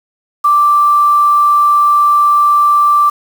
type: tone with quantisation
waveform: sine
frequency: 1174 Hz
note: D6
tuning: 1 cent flat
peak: -6 dBFS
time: 0.44-3.1 s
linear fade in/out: 10 ms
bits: 5
effects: none